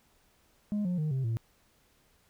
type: tone with pitch steps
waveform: sine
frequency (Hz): 207.7 / 178.74 / 153.81 / 132.36 / 113.91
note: G#3 / F3 / D#3 / C3 / A#2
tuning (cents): 0 / +40 / -20 / +20 / -40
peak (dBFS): -25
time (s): 0.72-1.37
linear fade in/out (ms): 0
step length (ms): 130
effects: tanh soft clip ceiling -27 dBFS + pink hiss -67 dBFS RMS until 2.29 s